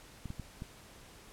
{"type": "clicks", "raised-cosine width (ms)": 5, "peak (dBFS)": -28, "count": 4, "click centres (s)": [0.257, 0.304, 0.397, 0.621], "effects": ["pink hiss -55 dBFS RMS until 1.32 s", "low-pass 12000 Hz 12 dB/octave"]}